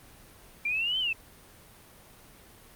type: exponential two-way sweep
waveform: sine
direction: up then down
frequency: 2349 to 3136 to 2583 Hz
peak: -26 dBFS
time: 0.65-1.13 s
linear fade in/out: 5 ms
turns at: 0.99 s
effects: pink hiss -53 dBFS RMS until 2.75 s + Opus 32 kbps